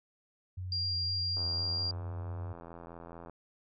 sine tone with pitch glide, 92 to 93.39 Hz, F#2 to F#2, -9 to +17 cents, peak -36 dBFS, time 0.57-2.53 s, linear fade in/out 10 ms, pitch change +26 cents, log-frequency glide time 1.56-2.01 s
sine tone, 4770 Hz, D8, 26 cents sharp, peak -31 dBFS, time 0.72-1.91 s, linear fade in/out 2 ms
click train, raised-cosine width 1 ms, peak -33 dBFS, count 164, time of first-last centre 1.37-3.297 s, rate 84.6 Hz
effects none

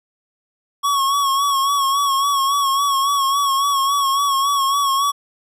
square tone with vibrato, 1108.7 Hz, C#6, in tune, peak -16 dBFS, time 0.83-5.12 s, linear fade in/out 20 ms, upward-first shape sine, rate 3.6 Hz, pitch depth 48 cents each way, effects resampled to 32000 Hz

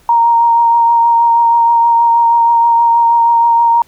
sine tone with vibrato, 932.3 Hz, A#5, in tune, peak -6 dBFS, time 0.09-3.82 s, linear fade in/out 2 ms, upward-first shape triangle, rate 6.3 Hz, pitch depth 17 cents each way, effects pink hiss -49 dBFS RMS until 3.87 s

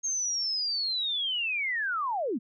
sine linear sweep, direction down, 6480 to 188.2 Hz, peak -27 dBFS, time 0.03-2.39 s, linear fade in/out 20 ms, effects none

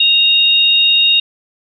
sine tone pair together, 2794 / 3730 Hz, F7 / A#7, 0 / 0 cents, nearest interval perfect fourth, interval 500 cents, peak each -12 / -10 dBFS, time 0-1.2 s, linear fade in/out 5 ms, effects none

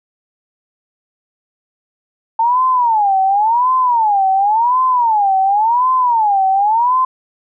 sine tone with vibrato, 888 Hz, A5, 16 cents sharp, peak -10 dBFS, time 2.39-7.05 s, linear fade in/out 5 ms, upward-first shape sine, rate 0.92 Hz, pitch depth 260 cents each way, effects none

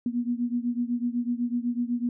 sine beating tone pair, 238.2 / 246.2 Hz, A#3 / B3, +38 / -5 cents, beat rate 8 Hz, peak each -27 / -29 dBFS, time 0.06-2.09 s, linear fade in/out 2 ms, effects none

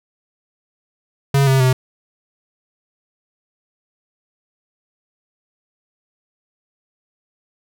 square tone with pitch steps, 138.59 / 133.56 / 128.71 Hz, C#3 / C3 / C3, 0 / +36 / -28 cents, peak -12 dBFS, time 1.34-1.73 s, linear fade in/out 5 ms, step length 130 ms, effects none

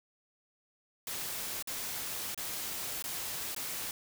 white noise with dropouts, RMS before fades -38 dBFS, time 1.07-3.91 s, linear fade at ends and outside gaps 2 ms, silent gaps 1.625-1.673 / 2.346-2.376 / 3.024-3.04 / 3.548-3.563 s, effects none

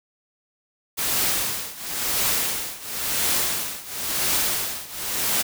white noise with tremolo, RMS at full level -21 dBFS, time 0.97-5.43 s, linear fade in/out 20 ms, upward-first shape triangle, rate 0.96 Hz, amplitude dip 90%, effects none

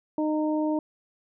harmonic tone, 307.1 Hz, D#4, 23 cents flat, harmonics 1 / 2 / 3, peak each -24 / -30 / -34 dBFS, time 0.18-0.79 s, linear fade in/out 2 ms, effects none

